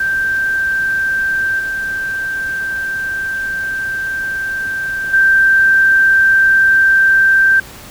sine tone with level steps, 1568 Hz, G6, in tune, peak -13 / -17 / -7 dBFS, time 0-7.6 s, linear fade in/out 5 ms, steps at 1.59 / 5.13 s, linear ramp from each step 10 ms, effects pink hiss -35 dBFS RMS until 7.9 s

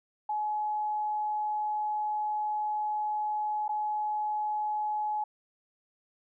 sine tone with dropouts, 847 Hz, G#5, 34 cents sharp, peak -28 dBFS, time 0.29-5.24 s, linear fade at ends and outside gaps 5 ms, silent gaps 3.681-3.691 s, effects none

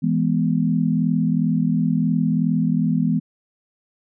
sine chord, E major, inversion none, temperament equal, 164.81 / 207.7 / 246.9 Hz, E3 / G#3 / B3, 0 / 0 / 0 cents, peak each -20 / -22 / -21 dBFS, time 0.02-3.2 s, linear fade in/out 20 ms, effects none

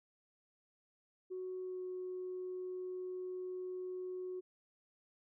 sine tone with pitch glide, 370 to 367.2 Hz, F#4 to F#4, 0 to -13 cents, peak -39 dBFS, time 1.3-4.41 s, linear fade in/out 20 ms, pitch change -13 cents, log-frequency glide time 1.62-1.82 s, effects tanh soft clip ceiling -35 dBFS

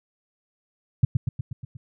sine tone with echo, 123.7 Hz, B2, 3 cents sharp, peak -11 dBFS, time 1.03-1.05 s, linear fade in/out 5 ms, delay 120 ms, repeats 6, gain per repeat -4 dB, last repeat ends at 1.77 s, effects none

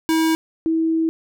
square / sine tone pair in turn, 321.8 / 324.2 Hz, E4 / E4, -42 / -29 cents, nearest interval unison, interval 13 cents, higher second, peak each -16 dBFS, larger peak neither, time 0.09-0.35 / 0.66-1.09 s, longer second, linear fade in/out 0 ms, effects none

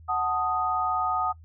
sine chord, D# diminished, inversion first, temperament equal, 740 / 880 / 1244.5 Hz, F#5 / A5 / D#6, 0 / 0 / 0 cents, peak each -28 / -31 / -26 dBFS, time 0.08-1.33 s, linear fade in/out 20 ms, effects noise-tail reverb RT60 0.1 s tail -21 dB re dry + added 81 Hz sine -46 dBFS peak until 1.44 s

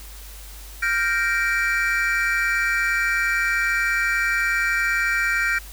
triangle chord, G minor seventh, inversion third, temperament equal with one note detuned, 1396.9 / 1568 / 1864.7 / 2334 Hz, F6 / G6 / Bb6 / D7, 0 / 0 / 0 / -11 cents, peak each -23 dBFS, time 0.82-5.59 s, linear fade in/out 10 ms, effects added 50 Hz sine -38 dBFS peak until 5.72 s + white hiss -43 dBFS RMS until 5.72 s

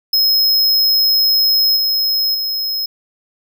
square tone with level steps, 5140 Hz, E8, 45 cents flat, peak -11 / -14 / -18 dBFS, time 0.13-2.86 s, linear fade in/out 5 ms, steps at 1.76 / 2.34 s, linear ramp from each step 10 ms, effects none

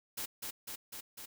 white noise with echo, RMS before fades -39 dBFS, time 0.17-0.26 s, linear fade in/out 10 ms, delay 250 ms, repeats 4, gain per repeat -2 dB, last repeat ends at 1.26 s, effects none

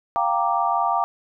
sine chord, G minor seventh, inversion third, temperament equal, 698.5 / 784 / 932.3 / 1174.7 Hz, F5 / G5 / Bb5 / D6, 0 / 0 / 0 / 0 cents, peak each -24 dBFS, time 0.16-1.04 s, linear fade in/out 0 ms, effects none

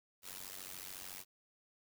white noise with amplitude modulation, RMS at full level -44 dBFS, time 0.22-1.25 s, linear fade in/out 50 ms, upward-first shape sine, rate 93.8 Hz, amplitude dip 95%, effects none

